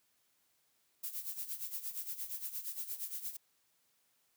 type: noise with tremolo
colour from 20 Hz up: violet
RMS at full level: -39 dBFS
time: 1.03-3.37 s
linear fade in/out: 10 ms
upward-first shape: sine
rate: 8.6 Hz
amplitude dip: 75%
effects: white hiss -75 dBFS RMS until 4.36 s + high-pass 60 Hz 12 dB/octave